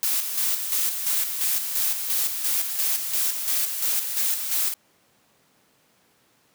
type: noise with tremolo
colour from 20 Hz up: blue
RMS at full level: -23 dBFS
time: 0.03-4.74 s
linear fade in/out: 0 ms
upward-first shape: square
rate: 2.9 Hz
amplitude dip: 50%
effects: pink hiss -62 dBFS RMS until 6.54 s + high-pass 150 Hz 12 dB/octave